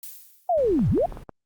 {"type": "noise with exponential decay", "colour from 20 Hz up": "violet", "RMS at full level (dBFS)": -35, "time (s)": [0.03, 0.68], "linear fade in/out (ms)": 2, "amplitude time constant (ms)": 140}
{"type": "linear two-way sweep", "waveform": "sine", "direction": "down then up", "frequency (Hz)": [740, 75.9, 740], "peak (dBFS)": -18, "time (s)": [0.49, 1.06], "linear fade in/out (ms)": 5, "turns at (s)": 0.9}
{"type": "noise", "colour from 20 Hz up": "brown", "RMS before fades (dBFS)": -38, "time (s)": [0.57, 1.24], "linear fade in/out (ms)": 10}
{"type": "clicks", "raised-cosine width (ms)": 1, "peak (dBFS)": -22, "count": 5, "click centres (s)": [0.792, 0.977, 1.124, 1.172, 1.293]}
{"effects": ["Opus 48 kbps"]}